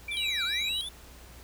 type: tone with tremolo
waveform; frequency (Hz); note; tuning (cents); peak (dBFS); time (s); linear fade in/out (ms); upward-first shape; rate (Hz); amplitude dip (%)
sine; 2346; D7; -2; -32; 0.08-0.69; 5; square; 6.7; 40
type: linear two-way sweep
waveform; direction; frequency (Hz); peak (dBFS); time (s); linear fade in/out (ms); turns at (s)
square; down then up; 3583 to 1315 to 3583; -35; 0.11-0.89; 5; 0.44
type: tone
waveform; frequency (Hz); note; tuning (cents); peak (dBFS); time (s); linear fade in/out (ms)
sine; 3888; B7; -28; -29; 0.17-0.81; 0
effects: added 60 Hz sine -50 dBFS peak until 1.43 s + pink hiss -52 dBFS RMS until 1.43 s